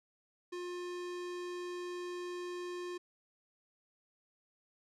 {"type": "tone", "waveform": "square", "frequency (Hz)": 355.4, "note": "F4", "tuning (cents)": 30, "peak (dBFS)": -40, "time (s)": [0.52, 2.98], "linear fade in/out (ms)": 10, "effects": ["low-pass 7000 Hz 12 dB/octave"]}